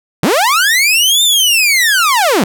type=linear two-way sweep; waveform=sawtooth; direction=up then down; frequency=126.8 to 3640 to 154.7 Hz; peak=-5 dBFS; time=0.23-2.44 s; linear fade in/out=2 ms; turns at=1.23 s; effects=none